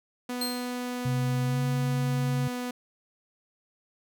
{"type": "tone", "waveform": "sawtooth", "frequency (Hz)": 247.2, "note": "B3", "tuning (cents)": 2, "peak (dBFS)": -27, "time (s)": [0.29, 2.71], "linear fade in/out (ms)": 5}
{"type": "tone with exponential decay", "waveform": "sawtooth", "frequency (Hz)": 4186, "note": "C8", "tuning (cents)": 0, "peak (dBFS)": -24, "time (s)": [0.41, 0.87], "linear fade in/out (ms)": 5, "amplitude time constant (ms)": 100}
{"type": "tone with pitch glide", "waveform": "sine", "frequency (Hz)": [130.81, 137.55], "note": ["C3", "C#3"], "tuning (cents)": [0, -13], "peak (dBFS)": -25, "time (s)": [1.05, 2.48], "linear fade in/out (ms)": 5, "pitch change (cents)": 87, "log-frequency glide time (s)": [1.45, 1.6]}
{"effects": []}